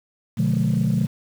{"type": "chord", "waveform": "sine", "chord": "B diminished seventh", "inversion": "none", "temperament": "just", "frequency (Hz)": [123.47, 148.16, 177.8, 213.4], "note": ["B2", "D3", "F3", "Ab3"], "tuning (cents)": [0, 16, 31, 47], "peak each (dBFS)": -22, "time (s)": [0.37, 1.07], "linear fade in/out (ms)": 20, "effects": ["tanh soft clip ceiling -12 dBFS", "7-bit"]}